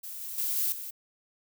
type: noise with level steps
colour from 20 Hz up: violet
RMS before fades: -40 / -38 / -30 / -28 / -39 dBFS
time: 0.03-0.91 s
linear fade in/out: 10 ms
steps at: 0.21 / 0.38 / 0.56 / 0.72 s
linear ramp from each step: 2 ms
effects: none